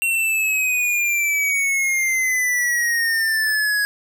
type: exponential sweep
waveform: square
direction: down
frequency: 2739 to 1661.2 Hz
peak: -18 dBFS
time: 0.02-3.85 s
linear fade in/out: 0 ms
effects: none